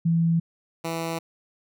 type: tone pair in turn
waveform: sine / 10% pulse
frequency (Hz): 166.3 / 164.96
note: E3 / E3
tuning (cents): +16 / +2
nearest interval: unison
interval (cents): 14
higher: first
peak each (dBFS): -18 / -19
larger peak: first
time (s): 0.05-0.4 / 0.84-1.19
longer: neither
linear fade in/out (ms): 10
effects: none